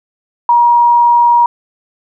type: tone with vibrato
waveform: sine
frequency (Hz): 952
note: A#5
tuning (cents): +36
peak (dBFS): -5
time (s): 0.49-1.46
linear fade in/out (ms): 2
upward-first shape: sine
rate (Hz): 20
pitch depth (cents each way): 9
effects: none